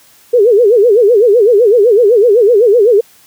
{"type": "tone with vibrato", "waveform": "sine", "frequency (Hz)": 442.9, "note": "A4", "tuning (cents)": 11, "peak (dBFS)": -4, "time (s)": [0.33, 3.01], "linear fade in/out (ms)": 10, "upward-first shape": "sine", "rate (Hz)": 7.9, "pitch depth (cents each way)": 210, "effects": ["white hiss -45 dBFS RMS until 3.26 s", "high-pass 60 Hz 12 dB/octave"]}